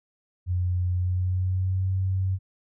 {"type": "tone with pitch glide", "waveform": "sine", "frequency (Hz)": [90, 94.53], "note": ["F#2", "F#2"], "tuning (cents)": [-47, 38], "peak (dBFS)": -22, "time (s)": [0.46, 2.39], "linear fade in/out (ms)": 50, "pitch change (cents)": 85, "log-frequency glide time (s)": [0.93, 1.9], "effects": []}